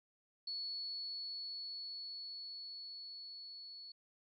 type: tone with level ramp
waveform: sine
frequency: 4405 Hz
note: C#8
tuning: 12 cents flat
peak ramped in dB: -39 to -49 dBFS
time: 0.47-3.92 s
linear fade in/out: 5 ms
effects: none